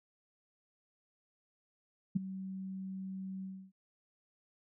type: tone with ADSR envelope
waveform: sine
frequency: 190.3 Hz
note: F#3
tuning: 49 cents sharp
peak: -24 dBFS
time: 2.15-3.72 s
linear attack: 14 ms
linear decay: 12 ms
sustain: -15 dB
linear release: 290 ms
effects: none